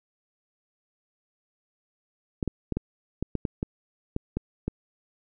clicks, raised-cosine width 3 ms, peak -14 dBFS, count 11, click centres 2.428 / 2.477 / 2.723 / 2.77 / 3.226 / 3.353 / 3.452 / 3.629 / 4.164 / 4.37 / 4.68 s, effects none

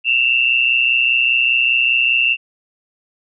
sine tone pair together, 2650 / 2775 Hz, E7 / F7, +9 / -12 cents, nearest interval minor second, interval 79 cents, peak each -15 dBFS, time 0.04-2.37 s, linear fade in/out 50 ms, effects none

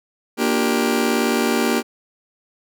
sawtooth chord, G minor seventh, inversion first, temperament just, 235.2 / 294 / 352.8 / 392 Hz, Bb3 / D4 / F4 / G4, +16 / +2 / +18 / 0 cents, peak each -16 / -20 / -22 / -18 dBFS, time 0.37-1.83 s, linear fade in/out 50 ms, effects none

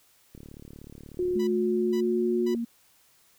click train, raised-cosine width 3 ms, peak -32 dBFS, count 38, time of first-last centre 0.35-1.364 s, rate 36.5 Hz
sine tone, 360.2 Hz, F#4, 46 cents flat, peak -24 dBFS, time 1.19-2.55 s, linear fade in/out 2 ms
sine tone with pitch glide, 216.5 to 233.4 Hz, A3 to A#3, -28 to +2 cents, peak -27 dBFS, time 1.35-2.65 s, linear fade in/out 10 ms, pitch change +130 cents, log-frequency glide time 1.54-2.49 s
10% pulse tone bursts, 987.8 Hz, B5, in tune, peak -33 dBFS, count 3, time 1.39-2.545 s, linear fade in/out 10 ms, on 85 ms, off 450 ms
effects white hiss -62 dBFS RMS until 3.38 s

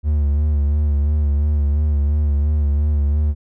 triangle tone with vibrato, 73.42 Hz, D2, in tune, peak -12 dBFS, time 0.03-3.35 s, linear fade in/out 50 ms, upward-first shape sine, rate 2.9 Hz, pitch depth 50 cents each way, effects none

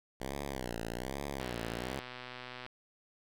5% pulse tone with vibrato, 63.3 Hz, B1, 43 cents sharp, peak -26 dBFS, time 0.2-2 s, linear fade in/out 10 ms, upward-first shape sine, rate 1.2 Hz, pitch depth 200 cents each way
click train, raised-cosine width 0.3 ms, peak -28 dBFS, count 159, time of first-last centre 1.4-2.664 s, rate 125 Hz
effects none

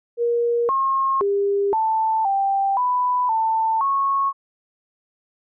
sine tone with pitch steps, 472.9 / 1077 / 401 / 884 / 786 / 993 / 891 / 1099 Hz, A#4 / C6 / G4 / A5 / G5 / B5 / A5 / C#6, +25 / +50 / +39 / +8 / +4 / +9 / +22 / -15 cents, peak -17 dBFS, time 0.17-4.33 s, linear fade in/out 50 ms, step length 520 ms, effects none

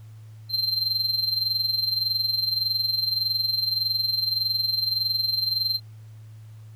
triangle tone with amplitude modulation, 4138 Hz, C8, 20 cents flat, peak -18 dBFS, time 0.49-5.8 s, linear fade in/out 50 ms, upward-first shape sine, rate 21.7 Hz, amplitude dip 70%, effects added 109 Hz sine -41 dBFS peak until 6.75 s + pink hiss -61 dBFS RMS until 6.75 s

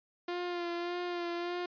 sawtooth tone with vibrato, 349.2 Hz, F4, in tune, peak -30 dBFS, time 0.28-1.66 s, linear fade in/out 5 ms, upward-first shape sine, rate 1.7 Hz, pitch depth 27 cents each way, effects resampled to 11025 Hz

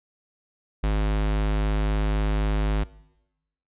square tone, 51.91 Hz, G#1, in tune, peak -21 dBFS, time 0.83-2.84 s, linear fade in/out 10 ms, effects noise-tail reverb RT60 0.9 s tail -20 dB re dry + resampled to 8000 Hz

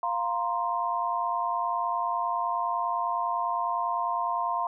sine chord, F suspended fourth, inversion none, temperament equal with one note detuned, 698.5 / 936.6 / 1046.5 Hz, F5 / Bb5 / C6, 0 / +8 / 0 cents, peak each -31 / -30 / -29 dBFS, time 0.03-4.67 s, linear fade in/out 2 ms, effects none

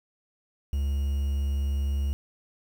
triangle tone with quantisation, 69.9 Hz, C#2, 15 cents sharp, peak -22 dBFS, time 0.73-2.13 s, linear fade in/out 0 ms, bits 8, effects none

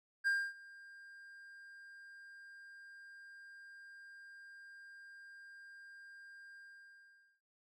triangle tone with ADSR envelope, 1600 Hz, G6, 35 cents sharp, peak -27 dBFS, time 0.24-7.41 s, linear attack 31 ms, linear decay 260 ms, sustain -24 dB, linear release 850 ms, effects none

